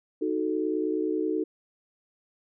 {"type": "chord", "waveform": "sine", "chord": "D# diminished", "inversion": "none", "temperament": "equal", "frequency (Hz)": [311.1, 370, 440], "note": ["D#4", "F#4", "A4"], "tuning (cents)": [0, 0, 0], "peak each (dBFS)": [-28, -30, -30], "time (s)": [0.21, 1.44], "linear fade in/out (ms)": 10, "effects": []}